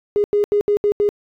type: tone bursts at uneven times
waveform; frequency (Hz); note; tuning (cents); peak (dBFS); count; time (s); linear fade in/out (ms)
triangle; 412; G#4; -14; -9; 6; 0.16-0.24 / 0.33-0.44 / 0.52-0.61 / 0.68-0.77 / 0.84-0.92 / 1-1.09; 0
effects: tanh soft clip ceiling -11 dBFS